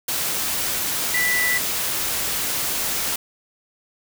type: tone in noise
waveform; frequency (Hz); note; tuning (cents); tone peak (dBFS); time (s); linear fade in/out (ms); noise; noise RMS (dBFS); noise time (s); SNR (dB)
sine; 1975.5; B6; 0; -19; 1.14-1.58; 5; white; -24; 0.08-3.16; +2
effects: none